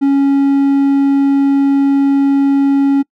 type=tone; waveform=triangle; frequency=277.2 Hz; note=C#4; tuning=in tune; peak=-6 dBFS; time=0.01-3.03 s; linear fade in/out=20 ms; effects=noise-tail reverb RT60 0.1 s tail -24 dB re dry